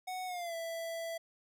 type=tone with pitch glide; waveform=square; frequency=740 to 663.1 Hz; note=F#5 to E5; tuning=0 to +10 cents; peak=-38 dBFS; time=0.07-1.18 s; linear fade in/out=10 ms; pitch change=-190 cents; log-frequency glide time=0.26-0.55 s; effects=none